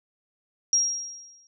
sine tone with exponential decay, 5630 Hz, F8, 13 cents sharp, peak -16 dBFS, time 0.73-1.47 s, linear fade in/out 1 ms, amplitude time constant 160 ms, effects none

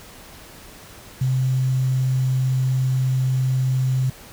sine tone with quantisation, 130 Hz, C3, 11 cents flat, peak -17 dBFS, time 1.21-4.1 s, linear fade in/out 5 ms, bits 7, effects pink hiss -43 dBFS RMS until 4.32 s

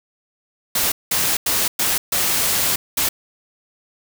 white noise bursts at uneven times, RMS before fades -19 dBFS, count 6, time 0.75-0.92 / 1.11-1.37 / 1.46-1.68 / 1.79-1.98 / 2.12-2.76 / 2.97-3.09 s, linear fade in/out 5 ms, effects none

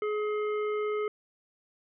harmonic tone with a mistuned harmonic, 422.2 Hz, G#4, 29 cents sharp, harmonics 1 / 3 / 5 / 7, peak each -28 / -37 / -42 / -54 dBFS, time 0.02-1.08 s, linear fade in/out 2 ms, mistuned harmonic 7, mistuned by +47 cents, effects none

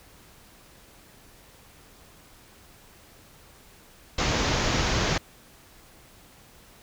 pink low-pass noise, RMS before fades -25 dBFS, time 4.18-5.18 s, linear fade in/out 5 ms, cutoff 6900 Hz, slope 96 dB/octave, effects pink hiss -53 dBFS RMS until 6.82 s

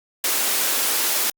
white high-pass noise, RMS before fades -21 dBFS, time 0.24-1.3 s, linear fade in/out 2 ms, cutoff 260 Hz, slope 24 dB/octave, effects Opus 48 kbps

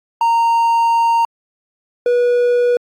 triangle tone pair in turn, 925 / 486.1 Hz, A#5 / B4, -14 / -28 cents, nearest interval major seventh, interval 1114 cents, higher first, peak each -9 dBFS, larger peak neither, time 0.21-1.25 / 2.06-2.77 s, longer first, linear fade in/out 2 ms, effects AAC 64 kbps

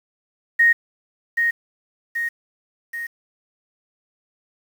sine tone with echo, 1864.7 Hz, A#6, in tune, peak -11 dBFS, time 0.59-0.73 s, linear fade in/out 10 ms, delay 780 ms, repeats 3, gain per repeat -5 dB, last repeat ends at 3.07 s, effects 7-bit

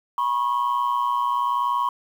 sine tone pair together, 972.2 / 1093 Hz, B5 / C#6, -28 / -25 cents, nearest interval major second, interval 203 cents, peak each -21 dBFS, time 0.18-1.89 s, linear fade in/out 2 ms, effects tanh soft clip ceiling -16 dBFS + 8-bit

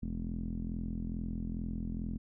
sawtooth tone with low-pass filter, 42.33 Hz, E1, 47 cents sharp, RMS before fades -37 dBFS, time 0.02-2.18 s, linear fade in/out 10 ms, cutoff 230 Hz, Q 6.6, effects none

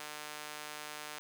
sawtooth tone with high-pass filter, 150 Hz, D3, 37 cents sharp, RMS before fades -45 dBFS, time 0-1.19 s, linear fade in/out 0 ms, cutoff 930 Hz, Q 0.55, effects none

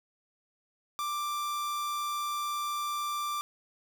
45% pulse tone, 1179 Hz, D6, 6 cents sharp, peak -31 dBFS, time 0.99-3.41 s, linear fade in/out 0 ms, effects none

